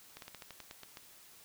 slowing click train, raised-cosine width 0.2 ms, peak -29 dBFS, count 10, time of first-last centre 0.17-0.972 s, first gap 52 ms, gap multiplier 1.13, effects white hiss -58 dBFS RMS until 1.44 s

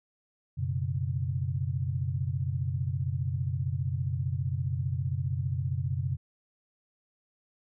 sine chord, F# suspended fourth, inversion none, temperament equal with one note detuned, 91.81 / 123.47 / 138.59 Hz, F#2 / B2 / C#3, -13 / 0 / 0 cents, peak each -32 dBFS, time 0.57-6.17 s, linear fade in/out 20 ms, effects none

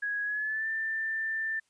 sine tone with pitch glide, 1661.2 to 1780.4 Hz, G#6 to A6, 0 to +20 cents, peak -29 dBFS, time 0.02-1.6 s, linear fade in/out 10 ms, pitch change +120 cents, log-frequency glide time 0.23-0.68 s, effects white hiss -73 dBFS RMS until 1.69 s + resampled to 22050 Hz

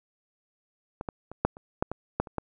clicks, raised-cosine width 1 ms, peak -20 / -18 / -26 / -7 / -30 / -10 / -18 / -10 / -28 / -15 dBFS, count 10, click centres 1.011 / 1.088 / 1.316 / 1.45 / 1.569 / 1.825 / 1.916 / 2.2 / 2.272 / 2.383 s, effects none

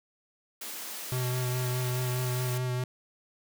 white high-pass noise, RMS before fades -39 dBFS, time 0.61-2.58 s, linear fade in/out 5 ms, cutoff 190 Hz, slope 96 dB/octave
square tone with vibrato, 125.8 Hz, B2, 32 cents sharp, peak -29 dBFS, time 1.12-2.84 s, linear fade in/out 2 ms, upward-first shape sine, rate 4.8 Hz, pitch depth 18 cents each way
effects none

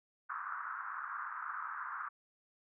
pink band-pass noise, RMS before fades -42 dBFS, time 0.29-2.09 s, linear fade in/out 10 ms, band 1100 to 1500 Hz, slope 48 dB/octave, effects none

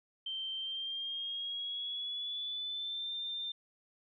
sine tone with pitch glide, 3128 to 3593 Hz, G7 to A7, -4 to +36 cents, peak -36 dBFS, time 0.26-3.52 s, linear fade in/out 5 ms, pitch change +240 cents, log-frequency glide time 0.56-3.14 s, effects none

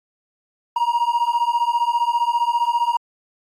triangle beating tone pair, 940 / 955 Hz, A#5 / A#5, +14 / +42 cents, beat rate 15 Hz, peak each -18 dBFS, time 0.76-2.97 s, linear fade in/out 5 ms, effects AAC 64 kbps

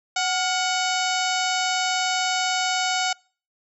harmonic tone with a mistuned harmonic, 744 Hz, F#5, 9 cents sharp, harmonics 1 / 2 / 3 / 4 / 5 / 6 / 7 / 8 / 9 / 10, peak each -25 / -28 / -30 / -31 / -32 / -33 / -33 / -34 / -35 / -35 dBFS, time 0.16-3.13 s, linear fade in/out 5 ms, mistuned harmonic 2, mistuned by -75 cents, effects noise-tail reverb RT60 0.4 s tail -26 dB re dry

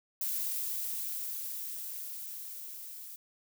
violet noise with level ramp, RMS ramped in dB -33 to -46 dBFS, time 0.21-3.16 s, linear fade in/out 2 ms, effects none

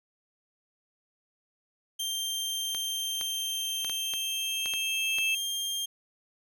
sawtooth tone with pitch glide, 3163 to 3198 Hz, G7 to G7, +15 to +34 cents, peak -27 dBFS, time 1.99-5.86 s, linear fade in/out 10 ms, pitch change +19 cents, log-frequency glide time 3.83-5.06 s
sine tone with exponential growth, 2637 Hz, E7, in tune, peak -25 dBFS, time 2.45-5.35 s, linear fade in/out 5 ms, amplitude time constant 630 ms
clicks, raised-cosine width 0.2 ms, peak -20 dBFS, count 8, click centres 2.748 / 3.212 / 3.847 / 3.897 / 4.137 / 4.659 / 4.737 / 5.185 s
effects none

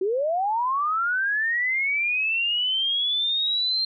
sine linear sweep, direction up, 360 to 4186 Hz, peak -21 dBFS, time 0.01-3.85 s, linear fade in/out 5 ms, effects none

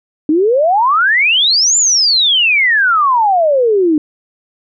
sine exponential two-way sweep, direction up then down, 293.7 to 7320 to 293.7 Hz, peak -8 dBFS, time 0.29-3.98 s, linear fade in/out 2 ms, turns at 1.77 s, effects none

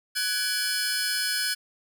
sawtooth tone cluster, 1496 / 1681 / 2328 / 4305 / 5100 Hz, F#6 / G#6 / D7 / C8 / D#8, +19 / +20 / -16 / +49 / +42 cents, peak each -27 / -30 / -35 / -30 / -26 dBFS, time 0.15-1.55 s, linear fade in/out 20 ms, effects none

